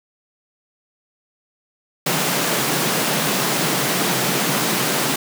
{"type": "high-pass noise", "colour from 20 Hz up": "pink", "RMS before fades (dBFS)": -20, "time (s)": [2.06, 5.16], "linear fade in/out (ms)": 5, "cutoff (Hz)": 130, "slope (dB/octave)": 96, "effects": []}